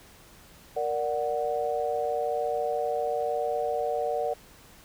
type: chord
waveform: sine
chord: Bb augmented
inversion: none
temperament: equal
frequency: 466.2 / 587.3 / 740 Hz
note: Bb4 / D5 / F#5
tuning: 0 / 0 / 0 cents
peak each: -30 dBFS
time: 0.76-4.34 s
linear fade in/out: 10 ms
effects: pink hiss -53 dBFS RMS until 4.84 s